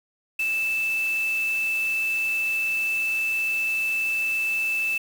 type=tone in noise; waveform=sine; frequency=2637 Hz; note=E7; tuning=in tune; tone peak=-22 dBFS; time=0.39-4.98 s; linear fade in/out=5 ms; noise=white; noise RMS=-40 dBFS; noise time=0.39-4.98 s; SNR=+15 dB; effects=none